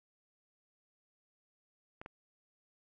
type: clicks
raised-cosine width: 0.5 ms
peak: -30 dBFS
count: 2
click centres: 2.015 / 2.061 s
effects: none